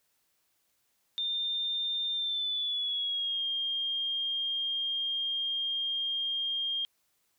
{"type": "tone with pitch glide", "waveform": "sine", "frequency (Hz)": [3610, 3216], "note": ["A7", "G7"], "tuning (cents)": [44, 44], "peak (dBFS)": -29, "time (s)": [1.18, 6.85], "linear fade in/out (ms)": 0, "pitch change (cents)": -200, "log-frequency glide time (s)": [2.12, 3.45], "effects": ["white hiss -74 dBFS RMS until 7.38 s"]}